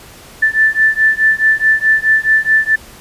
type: beating tone pair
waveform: sine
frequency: 1760 / 1764.7 Hz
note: A6 / A6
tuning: 0 / +5 cents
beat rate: 4.7 Hz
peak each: -12 dBFS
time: 0.42-2.76 s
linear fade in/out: 10 ms
effects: pink hiss -38 dBFS RMS until 3 s + resampled to 32000 Hz